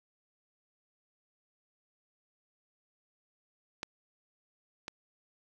clicks, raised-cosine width 0.2 ms, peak -18 / -21 dBFS, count 2, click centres 3.831 / 4.881 s, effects none

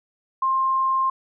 sine tone, 1058 Hz, C6, 19 cents sharp, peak -18 dBFS, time 0.42-1.1 s, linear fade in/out 5 ms, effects none

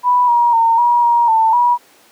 sine tone with pitch steps, 986 / 952 / 914 / 958 / 946 / 892 / 967 Hz, B5 / A#5 / A#5 / A#5 / A#5 / A5 / B5, -3 / +36 / -34 / +47 / +25 / +23 / -37 cents, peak -9 dBFS, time 0.03-1.78 s, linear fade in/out 50 ms, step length 250 ms, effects pink hiss -48 dBFS RMS until 2.11 s + high-pass 300 Hz 12 dB/octave

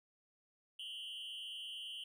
triangle tone with amplitude modulation, 3047 Hz, G7, 50 cents flat, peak -38 dBFS, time 0.79-2.04 s, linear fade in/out 5 ms, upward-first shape sine, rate 229 Hz, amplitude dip 100%, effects none

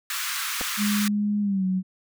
pink high-pass noise, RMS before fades -29 dBFS, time 0.1-1.08 s, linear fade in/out 2 ms, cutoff 1100 Hz, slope 48 dB/octave
clicks, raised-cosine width 1 ms, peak -18 dBFS, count 2, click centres 0.61 / 0.614 s
sine tone with pitch glide, 207 to 186.56 Hz, G#3 to F#3, -5 to +15 cents, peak -21 dBFS, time 0.77-1.83 s, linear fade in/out 50 ms, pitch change -180 cents, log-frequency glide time 1.41-1.65 s
effects none

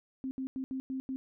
sine tone bursts at uneven times, 263.3 Hz, C4, 11 cents sharp, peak -33 dBFS, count 6, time 0.24-0.31 / 0.38-0.47 / 0.56-0.64 / 0.71-0.8 / 0.9-1 / 1.09-1.16 s, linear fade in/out 0 ms, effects none

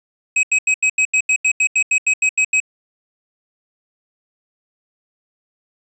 square tone bursts, 2541 Hz, D#7, 36 cents sharp, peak -13 dBFS, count 15, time 0.36-2.602 s, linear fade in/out 5 ms, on 72 ms, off 83 ms, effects resampled to 22050 Hz

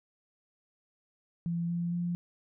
sine tone with pitch steps, 170 / 171.98 / 173.97 Hz, F3 / F3 / F3, -46 / -26 / -6 cents, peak -29 dBFS, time 1.46-2.15 s, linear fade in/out 0 ms, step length 230 ms, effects none

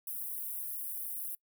white high-pass noise, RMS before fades -39 dBFS, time 0.07-1.35 s, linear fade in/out 2 ms, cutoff 10000 Hz, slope 48 dB/octave, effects noise-tail reverb RT60 0.1 s tail -24 dB re dry

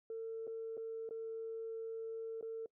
sine tone with dropouts, 450.3 Hz, A4, 40 cents sharp, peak -39 dBFS, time 0.1-2.66 s, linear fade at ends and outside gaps 2 ms, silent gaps 0.47-0.476 / 0.77-0.776 / 1.091-1.108 / 2.411-2.426 s, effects noise-tail reverb RT60 0.1 s tail -24 dB re dry + tanh soft clip ceiling -35 dBFS

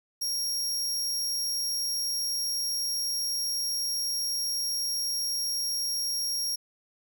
sawtooth tone, 5588 Hz, F8, in tune, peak -25 dBFS, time 0.21-6.56 s, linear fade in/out 10 ms, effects 10-bit

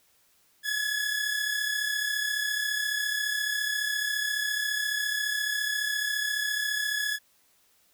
sawtooth tone pair together, 1687 / 1721.5 Hz, G#6 / A6, +27 / -38 cents, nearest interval unison, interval 35 cents, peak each -25 / -28 dBFS, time 0.63-7.19 s, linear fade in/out 50 ms, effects white hiss -65 dBFS RMS until 7.93 s

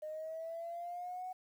sine linear sweep, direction up, 611 to 745 Hz, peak -39 dBFS, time 0.02-1.33 s, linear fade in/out 10 ms, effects tanh soft clip ceiling -35 dBFS + 11-bit

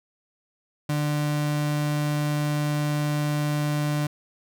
35% pulse tone, 148.3 Hz, D3, 17 cents sharp, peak -21 dBFS, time 0.89-4.07 s, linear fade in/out 5 ms, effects none

